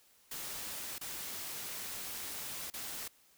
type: noise with dropouts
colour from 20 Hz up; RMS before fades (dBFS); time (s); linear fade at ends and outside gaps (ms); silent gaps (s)
white; -42; 0.31-3.08; 5; 0.983-1.011 / 2.702-2.737
effects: white hiss -66 dBFS RMS until 3.37 s